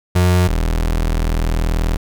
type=tone pair in turn; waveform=35% pulse; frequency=90 / 40.56 Hz; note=F#2 / E1; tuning=-47 / -27 cents; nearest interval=octave + major second; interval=1380 cents; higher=first; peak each=-9 / -13 dBFS; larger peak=first; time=0.15-0.48 / 0.48-1.97 s; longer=second; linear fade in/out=10 ms; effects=none